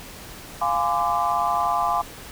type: chord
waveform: sine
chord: D half-diminished seventh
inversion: first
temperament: equal with one note detuned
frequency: 698.5 / 830.6 / 1023.8 / 1174.7 Hz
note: F5 / Ab5 / C6 / D6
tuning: 0 / 0 / -38 / 0 cents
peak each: -25 dBFS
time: 0.61-2.02 s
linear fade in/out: 10 ms
effects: pink hiss -40 dBFS RMS until 2.31 s